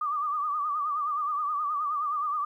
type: tone with vibrato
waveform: sine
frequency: 1189 Hz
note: D6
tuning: 21 cents sharp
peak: -26 dBFS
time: 0.01-2.45 s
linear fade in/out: 5 ms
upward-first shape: triangle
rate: 9.5 Hz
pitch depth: 100 cents each way
effects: 11-bit